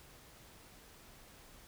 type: silence
effects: pink hiss -58 dBFS RMS until 1.67 s